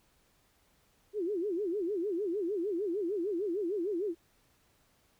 sine tone with vibrato, 376.5 Hz, F#4, 30 cents sharp, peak -30 dBFS, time 1.13-4.15 s, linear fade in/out 50 ms, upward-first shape sine, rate 6.6 Hz, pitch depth 230 cents each way, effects pink hiss -69 dBFS RMS until 5.19 s

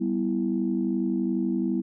sine chord, E minor, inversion first, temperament equal with one note detuned, 195.09 / 246.9 / 329.6 Hz, G3 / B3 / E4, -8 / 0 / 0 cents, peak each -27 dBFS, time 0-1.82 s, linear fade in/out 20 ms, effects tanh soft clip ceiling -14 dBFS

